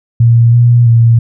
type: tone with pitch steps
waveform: sine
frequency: 117.1 / 119.9 / 116.1 Hz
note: A#2 / A#2 / A#2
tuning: +8 / +49 / -7 cents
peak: -3 dBFS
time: 0.2-1.19 s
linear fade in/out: 5 ms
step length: 330 ms
effects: none